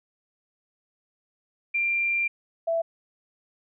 sine tone pair in turn, 2377 / 663.8 Hz, D7 / E5, +20 / +12 cents, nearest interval octave + minor seventh, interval 2208 cents, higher first, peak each -22 dBFS, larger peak neither, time 1.74-2.28 / 2.67-2.82 s, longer first, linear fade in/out 10 ms, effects none

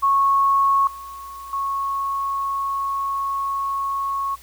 sine tone with level steps, 1101 Hz, C#6, 12 cents flat, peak -14 / -33 / -21 dBFS, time 0.02-4.36 s, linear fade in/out 20 ms, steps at 0.87 / 1.53 s, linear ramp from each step 2 ms, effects added 60 Hz sine -49 dBFS peak until 4.42 s + white hiss -48 dBFS RMS until 4.42 s

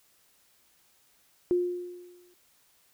sine tone with exponential decay, 355.4 Hz, F4, 30 cents sharp, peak -20 dBFS, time 1.51-2.34 s, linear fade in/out 0 ms, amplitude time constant 180 ms, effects white hiss -65 dBFS RMS until 2.93 s

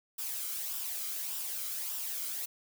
blue noise with flanger, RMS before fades -37 dBFS, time 0.18-2.46 s, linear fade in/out 10 ms, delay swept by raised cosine 0.46 to 1.14 ms, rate 1.7 Hz, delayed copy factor -0.5, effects none

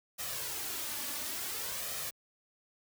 white noise with flanger, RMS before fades -38 dBFS, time 0.18-2.11 s, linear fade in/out 20 ms, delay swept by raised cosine 1.6 to 3.5 ms, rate 0.57 Hz, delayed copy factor +0.55, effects high-pass 60 Hz 12 dB/octave

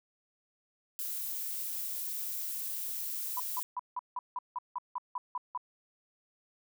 violet noise, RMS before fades -37 dBFS, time 0.99-3.63 s, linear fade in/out 0 ms
sine tone bursts, 992 Hz, B5, 7 cents sharp, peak -32 dBFS, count 12, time 3.37-5.576 s, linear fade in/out 2 ms, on 28 ms, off 170 ms
effects none

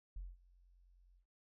sine tone with ADSR envelope, 44.67 Hz, F1, 40 cents sharp, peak -40 dBFS, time 0.16-1.26 s, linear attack 5 ms, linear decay 200 ms, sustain -24 dB, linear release 98 ms, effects tanh soft clip ceiling -39 dBFS

